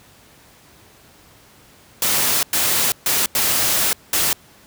white noise bursts at uneven times, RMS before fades -18 dBFS, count 5, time 2.02-2.43 / 2.53-2.92 / 3.06-3.26 / 3.35-3.93 / 4.13-4.33 s, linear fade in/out 2 ms, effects pink hiss -49 dBFS RMS until 4.66 s + high-pass 60 Hz 12 dB/octave

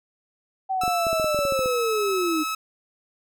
sine linear sweep, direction down, 772 to 300 Hz, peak -22 dBFS, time 0.69-2.44 s, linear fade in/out 20 ms
sawtooth tone with pitch glide, 1318.5 to 1294.4 Hz, E6 to E6, 0 to -32 cents, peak -22 dBFS, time 0.81-2.55 s, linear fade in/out 5 ms, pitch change -32 cents, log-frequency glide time 1.5-1.7 s
clicks, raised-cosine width 2 ms, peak -20 dBFS, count 12, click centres 0.836 / 0.879 / 1.068 / 1.13 / 1.198 / 1.244 / 1.346 / 1.39 / 1.452 / 1.523 / 1.592 / 1.659 s
effects none

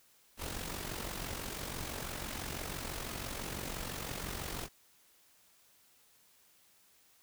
pink noise with amplitude modulation, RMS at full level -38 dBFS, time 0.37-4.69 s, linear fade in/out 50 ms, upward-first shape sine, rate 46 Hz, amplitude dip 60%, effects white hiss -66 dBFS RMS until 7.22 s

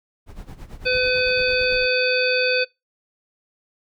brown noise with tremolo, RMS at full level -34 dBFS, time 0.26-1.87 s, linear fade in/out 50 ms, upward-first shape sine, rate 9 Hz, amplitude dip 80%
harmonic tone, 505 Hz, B4, 39 cents sharp, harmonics 1 / 3 / 5 / 7 / 9, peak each -21 / -25 / -21 / -31 / -26 dBFS, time 0.85-2.65 s, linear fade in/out 20 ms
effects noise-tail reverb RT60 0.2 s tail -23 dB re dry

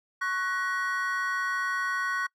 triangle tone cluster, 1107 / 1487 / 1902 Hz, C#6 / F#6 / A#6, -3 / +8 / +34 cents, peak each -30 / -28 / -31 dBFS, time 0.21-2.27 s, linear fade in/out 10 ms, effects noise-tail reverb RT60 0.1 s tail -25 dB re dry

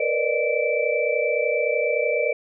sine tone cluster, 462.8 / 496.3 / 583 / 613 / 2327 Hz, A#4 / B4 / D5 / D#5 / D7, -13 / +8 / -13 / -26 / -17 cents, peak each -26 dBFS, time 0-2.33 s, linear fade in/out 5 ms, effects none

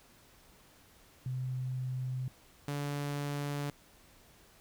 sine / sawtooth tone pair in turn, 128.3 / 144.01 Hz, C3 / D3, -34 / -34 cents, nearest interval major second, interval 200 cents, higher second, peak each -33 / -30 dBFS, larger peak second, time 1.26-2.28 / 2.68-3.7 s, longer neither, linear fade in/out 2 ms, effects pink hiss -61 dBFS RMS until 4.6 s

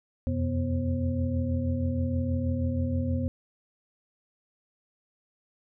sine tone cluster, 82.4 / 88.7 / 127.8 / 246.2 / 533 Hz, E2 / F2 / C3 / B3 / C5, 0 / +27 / -40 / -5 / +32 cents, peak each -36 / -28 / -34 / -30 / -37 dBFS, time 0.27-3.28 s, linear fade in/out 0 ms, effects none

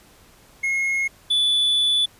triangle tone pair in turn, 2161 / 3466 Hz, C#7 / A7, -45 / -27 cents, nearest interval minor sixth, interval 818 cents, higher second, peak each -18 / -15 dBFS, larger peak second, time 0.63-1.08 / 1.3-2.06 s, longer second, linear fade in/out 10 ms, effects pink hiss -52 dBFS RMS until 2.19 s + resampled to 32000 Hz

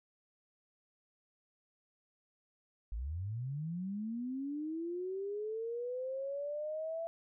sine linear sweep, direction up, 49 to 670 Hz, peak -36 dBFS, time 2.92-7.07 s, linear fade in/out 0 ms, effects none

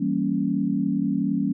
sine chord, E diminished seventh, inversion none, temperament equal, 164.81 / 196 / 233.1 / 277.2 Hz, E3 / G3 / Bb3 / Db4, 0 / 0 / 0 / 0 cents, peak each -30 / -25 / -27 / -25 dBFS, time 0-1.53 s, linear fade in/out 10 ms, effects none

